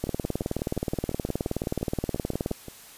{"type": "two click trains", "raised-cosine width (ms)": 2, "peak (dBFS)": [-13, -24], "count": [48, 16], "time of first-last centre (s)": [[0.04, 2.514], [0.07, 2.683]], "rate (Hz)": [19, 5.74], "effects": ["white hiss -48 dBFS RMS until 2.97 s", "resampled to 32000 Hz"]}